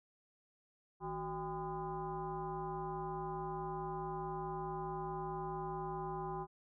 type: tone with frequency modulation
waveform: sine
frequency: 587.3 Hz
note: D5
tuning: in tune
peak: -38 dBFS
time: 1-6.47 s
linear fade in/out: 50 ms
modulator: 214 Hz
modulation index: 2.3
effects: none